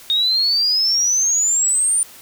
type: exponential sweep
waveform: sine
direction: up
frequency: 3695 to 9230 Hz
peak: -14 dBFS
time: 0.1-2.03 s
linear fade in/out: 0 ms
effects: white hiss -42 dBFS RMS until 2.21 s

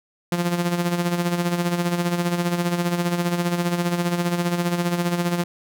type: tone with tremolo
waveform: sawtooth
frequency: 174.1 Hz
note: F3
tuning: 5 cents flat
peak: -14 dBFS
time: 0.32-5.44 s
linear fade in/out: 2 ms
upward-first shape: sine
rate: 15 Hz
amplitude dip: 60%
effects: none

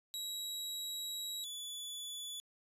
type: tone pair in turn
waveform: sawtooth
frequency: 3867 / 3445 Hz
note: B7 / A7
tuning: -37 / -37 cents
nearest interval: major second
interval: 200 cents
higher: first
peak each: -36 / -39 dBFS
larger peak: first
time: 0.14-1.44 / 1.44-2.4 s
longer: first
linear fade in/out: 0 ms
effects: resampled to 32000 Hz

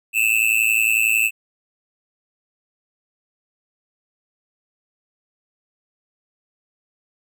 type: tone with amplitude modulation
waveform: square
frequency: 2637 Hz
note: E7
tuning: in tune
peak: -12 dBFS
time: 0.13-1.31 s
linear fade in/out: 50 ms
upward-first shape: sine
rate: 111 Hz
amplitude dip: 95%
effects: none

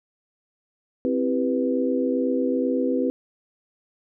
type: chord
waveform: sine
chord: C major seventh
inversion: none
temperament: equal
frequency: 261.6 / 329.6 / 392 / 493.9 Hz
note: C4 / E4 / G4 / B4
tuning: 0 / 0 / 0 / 0 cents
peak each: -23 / -29 / -29 / -25 dBFS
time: 1.05-3.1 s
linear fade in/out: 0 ms
effects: none

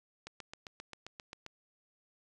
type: click train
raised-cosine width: 0.2 ms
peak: -27 dBFS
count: 10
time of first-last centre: 0.27-1.464 s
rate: 7.54 Hz
effects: resampled to 24000 Hz + 9-bit

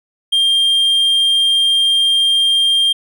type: tone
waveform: triangle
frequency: 3197 Hz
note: G7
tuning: 33 cents sharp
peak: -9 dBFS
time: 0.32-2.93 s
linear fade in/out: 10 ms
effects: none

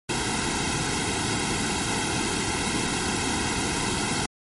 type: noise with comb filter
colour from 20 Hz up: pink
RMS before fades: -26 dBFS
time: 0.09-4.26 s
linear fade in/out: 5 ms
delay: 1.7 ms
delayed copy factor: -0.95
effects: MP3 48 kbps

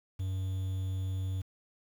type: tone with quantisation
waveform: triangle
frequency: 94.4 Hz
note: F#2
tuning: 35 cents sharp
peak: -29 dBFS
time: 0.19-1.42 s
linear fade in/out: 10 ms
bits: 9
effects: none

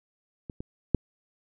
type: clicks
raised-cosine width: 3 ms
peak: -24 / -23 / -7 dBFS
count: 3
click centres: 0.498 / 0.605 / 0.947 s
effects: none

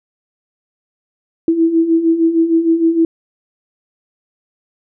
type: beating tone pair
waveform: sine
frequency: 324.4 / 330.9 Hz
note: E4 / E4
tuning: -28 / +7 cents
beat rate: 6.5 Hz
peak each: -17 / -11 dBFS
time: 1.48-3.05 s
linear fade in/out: 2 ms
effects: none

